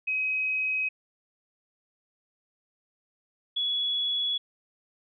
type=tone pair in turn; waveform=sine; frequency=2534 / 3382 Hz; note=D#7 / G#7; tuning=+31 / +31 cents; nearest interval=perfect fourth; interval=500 cents; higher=second; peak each=-25 / -25 dBFS; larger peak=neither; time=0.07-0.89 / 3.56-4.38 s; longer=neither; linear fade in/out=10 ms; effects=none